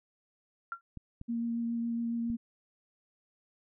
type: tone with exponential decay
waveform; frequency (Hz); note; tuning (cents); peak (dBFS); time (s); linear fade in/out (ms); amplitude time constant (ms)
sine; 1375; F6; -27; -30; 0.72-0.81; 1; 19
type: clicks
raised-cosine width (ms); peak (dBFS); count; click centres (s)
5; -30; 3; 0.973 / 1.214 / 2.301
type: tone with vibrato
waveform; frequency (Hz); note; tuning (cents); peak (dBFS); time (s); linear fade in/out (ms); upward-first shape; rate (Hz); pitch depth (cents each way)
sine; 233.1; A#3; 0; -30; 1.28-2.37; 20; triangle; 7.2; 13
effects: none